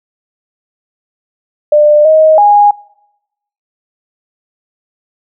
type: tone with pitch steps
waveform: sine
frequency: 597 / 628 / 823 Hz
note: D5 / D#5 / G#5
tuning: +28 / +16 / -16 cents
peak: -3 dBFS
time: 1.72-2.71 s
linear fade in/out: 5 ms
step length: 330 ms
effects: noise-tail reverb RT60 0.9 s tail -25 dB re dry